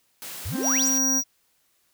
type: high-pass noise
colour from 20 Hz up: white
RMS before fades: -37 dBFS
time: 0.22-0.98 s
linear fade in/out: 0 ms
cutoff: 120 Hz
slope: 96 dB/octave
type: exponential sweep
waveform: sine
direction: up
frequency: 69.3 to 8970 Hz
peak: -28 dBFS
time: 0.45-0.89 s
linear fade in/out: 10 ms
type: harmonic tone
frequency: 262.7 Hz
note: C4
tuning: 7 cents sharp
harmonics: 1 / 2 / 3 / 4 / 5 / 6 / 7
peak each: -27 / -40 / -42 / -43 / -52 / -42 / -51 dBFS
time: 0.51-1.22 s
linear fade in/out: 50 ms
type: tone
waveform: square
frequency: 5750 Hz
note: F8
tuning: 50 cents sharp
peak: -21 dBFS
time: 0.62-1.24 s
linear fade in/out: 50 ms
effects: white hiss -67 dBFS RMS until 1.93 s